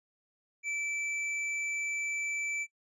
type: tone with tanh clipping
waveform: sine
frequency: 2321 Hz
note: D7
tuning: 21 cents flat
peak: -33 dBFS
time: 0.63-2.67 s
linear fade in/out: 50 ms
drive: 17 dB
effects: noise-tail reverb RT60 0.1 s tail -22 dB re dry + resampled to 24000 Hz